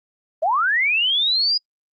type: linear sweep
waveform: sine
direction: up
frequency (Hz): 587.3 to 4960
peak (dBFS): -16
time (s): 0.42-1.58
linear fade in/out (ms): 10
effects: noise-tail reverb RT60 0.1 s tail -26 dB re dry + Opus 24 kbps